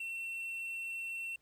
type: tone with quantisation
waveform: triangle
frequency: 2706 Hz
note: E7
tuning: 45 cents sharp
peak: -36 dBFS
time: 0-1.36 s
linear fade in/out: 5 ms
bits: 11
effects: pink hiss -75 dBFS RMS until 1.41 s